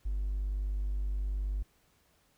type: tone with hard clipping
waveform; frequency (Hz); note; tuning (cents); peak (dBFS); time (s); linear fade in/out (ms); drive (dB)
triangle; 49.47; G1; +17; -30; 0.05-1.63; 10; 3
effects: pink hiss -69 dBFS RMS until 2.37 s